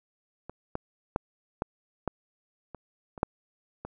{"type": "clicks", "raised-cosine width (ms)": 1, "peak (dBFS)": [-25, -17, -12, -14, -14, -26, -27, -9, -23], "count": 9, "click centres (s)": [0.496, 0.754, 1.161, 1.621, 2.077, 2.747, 3.178, 3.231, 3.85], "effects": []}